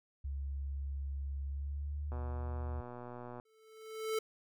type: tone with pitch glide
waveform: sine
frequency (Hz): 69.3 to 76.45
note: C#2 to D#2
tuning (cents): 0 to -30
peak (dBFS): -36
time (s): 0.24-2.81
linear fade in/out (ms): 10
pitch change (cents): +170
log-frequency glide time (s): 1.46-2.46
type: click train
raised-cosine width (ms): 1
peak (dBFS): -33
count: 157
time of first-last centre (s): 2.12-3.399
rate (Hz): 122
type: tone with exponential growth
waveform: square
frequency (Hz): 439.1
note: A4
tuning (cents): -4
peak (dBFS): -31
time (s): 3.45-4.19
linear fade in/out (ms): 5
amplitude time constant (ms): 160
effects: none